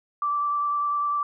sine tone with vibrato, 1166 Hz, D6, 13 cents flat, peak -22 dBFS, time 0.22-1.23 s, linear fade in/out 2 ms, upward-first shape triangle, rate 10 Hz, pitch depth 14 cents each way, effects none

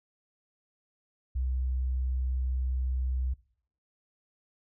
sine tone, 63.9 Hz, C2, 40 cents flat, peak -27 dBFS, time 1.35-3.34 s, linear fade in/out 10 ms, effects noise-tail reverb RT60 0.6 s tail -21 dB re dry

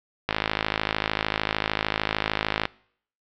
click train, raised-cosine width 0.3 ms, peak -6 dBFS, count 127, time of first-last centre 0.29-2.654 s, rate 53.3 Hz, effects noise-tail reverb RT60 0.6 s tail -23 dB re dry + low-pass 5000 Hz 12 dB/octave

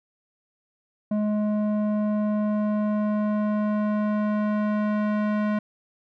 square tone with low-pass filter sweep, 210.6 Hz, G#3, 24 cents sharp, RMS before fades -24 dBFS, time 1.11-5.59 s, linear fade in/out 5 ms, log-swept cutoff 650 to 1700 Hz, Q 1, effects none

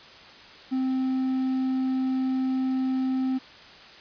triangle tone, 260.8 Hz, C4, 5 cents flat, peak -21 dBFS, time 0.71-3.39 s, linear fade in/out 20 ms, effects white hiss -47 dBFS RMS until 4 s + resampled to 11025 Hz

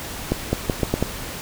accelerating click train, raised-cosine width 2 ms, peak -5 dBFS, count 6, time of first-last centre 0.32-1.026 s, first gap 210 ms, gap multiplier 0.8, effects pink hiss -32 dBFS RMS until 1.41 s

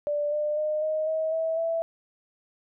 sine tone with pitch steps, 587.3 / 598.9 / 610.8 / 622.9 / 635.3 / 647.9 / 660.7 Hz, D5 / D5 / D#5 / D#5 / D#5 / E5 / E5, 0 / +34 / -32 / +2 / +36 / -30 / +4 cents, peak -24 dBFS, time 0.07-1.82 s, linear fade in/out 0 ms, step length 250 ms, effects none

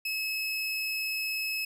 30% pulse tone, 2583 Hz, E7, 36 cents flat, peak -27 dBFS, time 0.05-1.65 s, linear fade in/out 5 ms, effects none

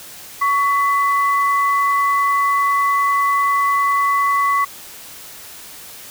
sine tone pair together, 1122.5 / 2000 Hz, C#6 / B6, +21 / +21 cents, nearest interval minor seventh, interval 1000 cents, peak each -14 / -22 dBFS, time 0.41-4.65 s, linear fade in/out 10 ms, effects white hiss -37 dBFS RMS until 6.1 s

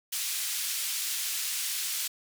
white band-pass noise, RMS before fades -32 dBFS, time 0.12-2.08 s, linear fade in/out 10 ms, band 2300 to 13000 Hz, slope 12 dB/octave, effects none

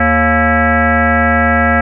sine tone with frequency modulation, 702 Hz, F5, 9 cents sharp, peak -8 dBFS, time 0-1.81 s, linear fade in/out 5 ms, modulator 312 Hz, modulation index 4, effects none

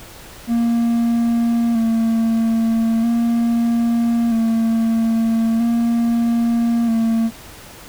triangle tone with vibrato, 230 Hz, A#3, 23 cents flat, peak -12 dBFS, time 0.47-7.31 s, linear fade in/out 50 ms, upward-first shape square, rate 0.39 Hz, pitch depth 26 cents each way, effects pink hiss -39 dBFS RMS until 7.88 s

